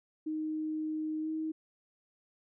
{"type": "tone with pitch glide", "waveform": "sine", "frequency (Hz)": [311.1, 315.6], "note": ["D#4", "D#4"], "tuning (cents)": [0, 25], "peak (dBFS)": -32, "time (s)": [0.26, 1.52], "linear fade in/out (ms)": 10, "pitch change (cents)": 25, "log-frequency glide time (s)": [1.21, 1.29], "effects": []}